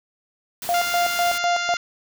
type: noise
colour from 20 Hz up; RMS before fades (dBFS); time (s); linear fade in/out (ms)
white; -32; 0.62-1.38; 2
type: tone with tremolo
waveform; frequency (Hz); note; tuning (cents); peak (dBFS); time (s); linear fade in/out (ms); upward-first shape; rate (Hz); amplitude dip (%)
sine; 698.5; F5; 0; -18; 0.69-1.74; 0; square; 4; 80
type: harmonic tone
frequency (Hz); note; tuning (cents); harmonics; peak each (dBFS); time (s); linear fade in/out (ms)
698.5; F5; 0; 2 / 3 / 4 / 5 / 6 / 7 / 8 / 9 / 10; -26 / -30 / -32 / -34 / -36 / -37 / -38 / -39 / -40; 0.74-1.77; 2
effects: none